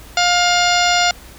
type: harmonic tone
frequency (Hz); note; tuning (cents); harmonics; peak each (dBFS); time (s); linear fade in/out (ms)
707; F5; +21; 1 / 2 / 3 / 4 / 5 / 6 / 7 / 8 / 10; -16 / -19 / -21 / -22 / -23 / -24 / -24 / -25 / -26; 0.17-1.11; 2
effects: added 58 Hz sine -41 dBFS peak until 1.38 s + pink hiss -41 dBFS RMS until 1.38 s